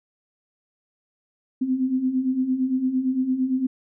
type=beating tone pair; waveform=sine; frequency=252.3 / 261.1 Hz; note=B3 / C4; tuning=+37 / -3 cents; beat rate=8.8 Hz; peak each=-27 / -21 dBFS; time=1.61-3.67 s; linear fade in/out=10 ms; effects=none